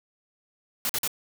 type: noise bursts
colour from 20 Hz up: white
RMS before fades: -27 dBFS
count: 3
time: 0.85-1.076 s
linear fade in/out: 0 ms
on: 44 ms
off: 47 ms
effects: none